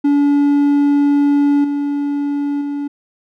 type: tone with level steps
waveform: triangle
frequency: 286.4 Hz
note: D4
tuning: 43 cents flat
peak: -8 / -14 / -17 dBFS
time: 0.04-2.88 s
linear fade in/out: 10 ms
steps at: 1.64 / 2.61 s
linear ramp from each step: 5 ms
effects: none